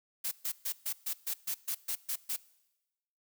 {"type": "noise bursts", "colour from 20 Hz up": "blue", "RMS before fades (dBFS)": -34, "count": 11, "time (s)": [0.24, 2.365], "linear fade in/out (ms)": 10, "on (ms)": 75, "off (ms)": 130, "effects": ["noise-tail reverb RT60 1.0 s tail -21 dB re dry"]}